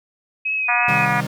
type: tone with vibrato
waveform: sine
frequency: 2534 Hz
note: D#7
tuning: 31 cents sharp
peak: -19 dBFS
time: 0.45-1.06 s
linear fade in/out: 10 ms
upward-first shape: sine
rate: 2.9 Hz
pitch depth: 29 cents each way
type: harmonic tone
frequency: 241.3 Hz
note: B3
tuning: 40 cents flat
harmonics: 3 / 4 / 5 / 6 / 7 / 8 / 9 / 10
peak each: -23 / -24 / -25 / -26 / -26 / -27 / -28 / -28 dBFS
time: 0.68-1.21 s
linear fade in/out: 10 ms
type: chord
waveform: 40% pulse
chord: C minor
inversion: none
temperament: equal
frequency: 130.81 / 155.56 / 196 Hz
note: C3 / Eb3 / G3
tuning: 0 / 0 / 0 cents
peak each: -26 dBFS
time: 0.88-1.27 s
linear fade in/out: 5 ms
effects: none